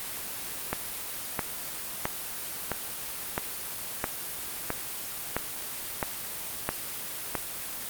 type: click train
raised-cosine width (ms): 0.5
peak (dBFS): -11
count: 11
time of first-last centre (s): 0.73-7.353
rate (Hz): 1.51
effects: white hiss -36 dBFS RMS until 7.89 s + Opus 32 kbps